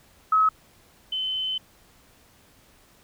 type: tone pair in turn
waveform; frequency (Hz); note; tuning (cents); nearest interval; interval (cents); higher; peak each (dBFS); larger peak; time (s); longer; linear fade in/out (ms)
sine; 1283 / 3052; E6 / G7; -47 / -47; octave + minor third; 1500; second; -16 / -25; first; 0.32-0.49 / 1.12-1.58; second; 5
effects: pink hiss -57 dBFS RMS until 3.03 s